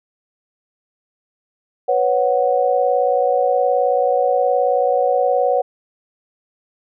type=chord; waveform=sine; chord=B suspended second; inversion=none; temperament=equal with one note detuned; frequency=495.6 / 554.4 / 740 Hz; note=B4 / C#5 / F#5; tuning=+6 / 0 / 0 cents; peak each=-18 dBFS; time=1.88-5.62 s; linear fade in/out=10 ms; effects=none